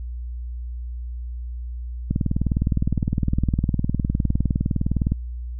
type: click train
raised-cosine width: 5 ms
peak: -8 dBFS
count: 60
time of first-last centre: 2.11-5.12 s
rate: 19.6 Hz
effects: added 60 Hz sine -28 dBFS peak until 5.59 s

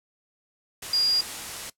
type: tone in noise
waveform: sine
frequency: 4832 Hz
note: D8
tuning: 48 cents sharp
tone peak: -19 dBFS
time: 0.93-1.21 s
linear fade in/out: 5 ms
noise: white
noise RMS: -35 dBFS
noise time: 0.82-1.7 s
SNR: +13 dB
effects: noise-tail reverb RT60 0.1 s tail -19 dB re dry + low-pass 11000 Hz 12 dB/octave

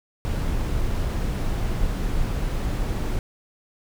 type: noise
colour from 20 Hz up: brown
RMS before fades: -24 dBFS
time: 0.25-3.19 s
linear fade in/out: 0 ms
effects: none

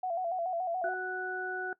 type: tone with vibrato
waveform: sine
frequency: 708 Hz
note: F5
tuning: 23 cents sharp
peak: -30 dBFS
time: 0.03-0.94 s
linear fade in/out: 5 ms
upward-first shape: square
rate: 7 Hz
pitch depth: 78 cents each way
type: harmonic tone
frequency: 370 Hz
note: F#4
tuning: in tune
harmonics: 1 / 2 / 4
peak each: -38 / -39 / -35 dBFS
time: 0.84-1.73 s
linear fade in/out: 2 ms
effects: noise-tail reverb RT60 0.1 s tail -19 dB re dry

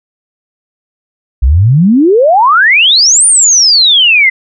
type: exponential two-way sweep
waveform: sine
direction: up then down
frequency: 57.5 to 9397 to 2011 Hz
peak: -3 dBFS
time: 1.42-4.3 s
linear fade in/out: 10 ms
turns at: 3.26 s
effects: none

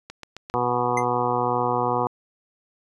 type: click train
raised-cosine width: 0.2 ms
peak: -19 dBFS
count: 4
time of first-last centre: 0.1-0.499 s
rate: 7.51 Hz
type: harmonic tone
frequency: 122.4 Hz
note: B2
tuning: 15 cents flat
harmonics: 1 / 2 / 3 / 4 / 6 / 7 / 8 / 9 / 10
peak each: -32 / -32 / -30 / -27 / -27 / -29 / -27 / -30 / -32 dBFS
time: 0.54-2.07 s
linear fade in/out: 0 ms
type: tone with exponential decay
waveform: square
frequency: 2075 Hz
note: C7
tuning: 15 cents flat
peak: -22 dBFS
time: 0.97-1.05 s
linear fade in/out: 5 ms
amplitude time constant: 17 ms
effects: resampled to 24000 Hz

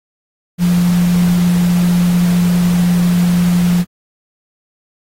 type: tone in noise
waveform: sine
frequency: 176 Hz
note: F3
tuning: 14 cents sharp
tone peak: -9 dBFS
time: 0.58-3.85 s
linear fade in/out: 50 ms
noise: pink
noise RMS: -27 dBFS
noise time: 0.58-3.85 s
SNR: +15 dB
effects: AAC 48 kbps

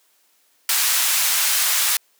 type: band-pass noise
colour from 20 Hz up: white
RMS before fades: -19 dBFS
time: 0.69-1.97 s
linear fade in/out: 2 ms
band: 1100 to 16000 Hz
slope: 12 dB/octave
effects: white hiss -61 dBFS RMS until 2.19 s + high-pass 300 Hz 12 dB/octave

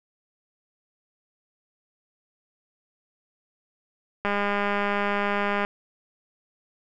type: click train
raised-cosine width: 0.5 ms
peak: -11 dBFS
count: 285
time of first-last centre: 4.25-5.649 s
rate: 203 Hz
effects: none

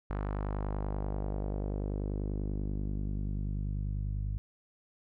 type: tone with low-pass filter sweep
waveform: sawtooth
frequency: 50.3 Hz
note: G1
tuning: 45 cents sharp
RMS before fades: -34 dBFS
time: 0.1-4.38 s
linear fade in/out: 0 ms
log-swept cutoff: 1400 to 110 Hz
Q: 1.4
effects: none

